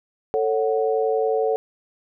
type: chord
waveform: sine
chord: F# minor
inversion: first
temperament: just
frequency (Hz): 444 / 555 / 740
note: A4 / C#5 / F#5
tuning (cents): +16 / +2 / 0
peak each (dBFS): -20 / -25 / -26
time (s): 0.34-1.56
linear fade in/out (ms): 0
effects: none